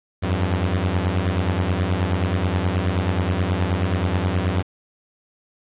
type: beating tone pair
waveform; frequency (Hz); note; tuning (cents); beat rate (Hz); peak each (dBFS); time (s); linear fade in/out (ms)
sawtooth; 86.5 / 95.9; F2 / G2; -16 / -37; 9.4; -18; 0.22-4.63; 20
effects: resampled to 8000 Hz + 8-bit